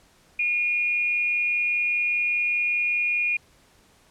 sine tone with amplitude modulation, 2435 Hz, D#7, 38 cents flat, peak -19 dBFS, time 0.39-3.37 s, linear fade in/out 5 ms, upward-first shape sine, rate 285 Hz, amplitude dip 40%, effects pink hiss -58 dBFS RMS until 4.1 s + low-pass 11000 Hz 12 dB/octave

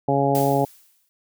harmonic tone, 139 Hz, C#3, 5 cents sharp, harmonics 1 / 2 / 3 / 4 / 5 / 6, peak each -24 / -24 / -24 / -24 / -24 / -24 dBFS, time 0.08-0.65 s, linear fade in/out 5 ms
blue noise with exponential decay, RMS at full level -29 dBFS, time 0.35-1.09 s, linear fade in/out 0 ms, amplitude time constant 160 ms
effects none

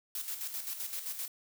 blue noise with tremolo, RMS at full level -37 dBFS, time 0.15-1.28 s, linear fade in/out 2 ms, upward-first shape square, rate 7.7 Hz, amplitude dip 55%, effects none

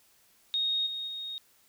sine tone with level steps, 3729 Hz, A#7, in tune, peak -26 / -33 / -35 dBFS, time 0.54-1.38 s, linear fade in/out 0 ms, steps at 0.86 / 1.07 s, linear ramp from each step 10 ms, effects white hiss -64 dBFS RMS until 1.68 s

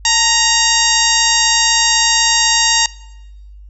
harmonic tone with a mistuned harmonic, 936 Hz, A#5, 7 cents sharp, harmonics 1 / 2 / 3 / 4 / 5 / 6 / 7 / 8, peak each -19 / -19 / -19 / -19 / -19 / -19 / -19 / -19 dBFS, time 0.05-2.86 s, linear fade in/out 2 ms, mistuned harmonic 1, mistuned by -66 cents, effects noise-tail reverb RT60 1.0 s tail -21 dB re dry + added 50 Hz sine -34 dBFS peak until 3.69 s

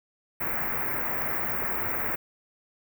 white band-stop noise, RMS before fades -29 dBFS, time 0.4-2.16 s, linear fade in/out 10 ms, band 2200 to 16000 Hz, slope 48 dB/octave, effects none

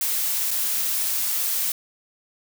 blue noise with dropouts, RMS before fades -24 dBFS, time 0.01-1.72 s, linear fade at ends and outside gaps 2 ms, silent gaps 0.508-0.512 s, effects none

